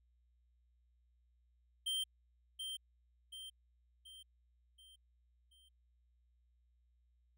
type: tone with echo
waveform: square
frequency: 3141 Hz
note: G7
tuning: 3 cents sharp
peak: -36 dBFS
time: 1.86-2.04 s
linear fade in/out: 10 ms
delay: 730 ms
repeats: 5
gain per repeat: -6 dB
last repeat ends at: 5.69 s
effects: added 60 Hz sine -70 dBFS peak until 7.37 s